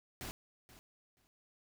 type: noise with echo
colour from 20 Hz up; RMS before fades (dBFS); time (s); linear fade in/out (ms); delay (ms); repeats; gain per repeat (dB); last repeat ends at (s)
pink; -44; 0.21-0.31; 0; 480; 2; -15; 1.27
effects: none